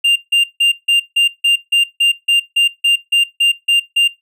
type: tone bursts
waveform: triangle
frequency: 2794 Hz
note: F7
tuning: in tune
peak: -7 dBFS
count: 15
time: 0.04-4.08 s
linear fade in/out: 10 ms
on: 120 ms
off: 160 ms
effects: noise-tail reverb RT60 0.2 s tail -19 dB re dry